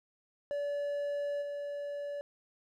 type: tone with level steps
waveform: triangle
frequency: 575 Hz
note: D5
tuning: 37 cents flat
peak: -30 / -34 dBFS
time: 0.51-2.21 s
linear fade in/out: 0 ms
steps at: 1.41 s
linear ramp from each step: 20 ms
effects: none